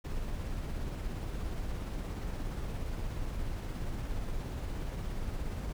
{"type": "noise with tremolo", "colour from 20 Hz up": "brown", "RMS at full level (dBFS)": -35, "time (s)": [0.04, 5.73], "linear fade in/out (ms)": 10, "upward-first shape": "sine", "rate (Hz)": 17, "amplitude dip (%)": 25, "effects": []}